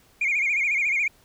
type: tone with vibrato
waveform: sine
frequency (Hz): 2279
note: C#7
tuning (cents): +47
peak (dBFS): -19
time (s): 0.21-1.08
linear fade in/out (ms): 5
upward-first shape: sine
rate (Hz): 14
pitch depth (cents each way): 130
effects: tanh soft clip ceiling -17 dBFS + pink hiss -58 dBFS RMS until 1.24 s